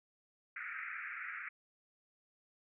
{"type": "band-pass noise", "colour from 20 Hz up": "pink", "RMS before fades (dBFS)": -44, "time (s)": [0.56, 1.49], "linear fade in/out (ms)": 5, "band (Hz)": [1300, 2400], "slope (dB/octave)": 96, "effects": []}